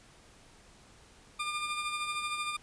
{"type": "tone with tremolo", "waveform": "20% pulse", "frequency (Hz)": 1203, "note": "D6", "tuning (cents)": 41, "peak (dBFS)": -26, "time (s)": [1.39, 2.57], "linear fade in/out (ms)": 10, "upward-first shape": "sine", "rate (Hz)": 13, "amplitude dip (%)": 45, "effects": ["pink hiss -58 dBFS RMS until 2.62 s", "resampled to 22050 Hz"]}